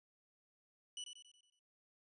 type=tone with echo; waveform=sawtooth; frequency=2960 Hz; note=F#7; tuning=in tune; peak=-40 dBFS; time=0.97-1.04 s; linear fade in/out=2 ms; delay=92 ms; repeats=6; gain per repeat=-6 dB; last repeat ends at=1.592 s; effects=resampled to 24000 Hz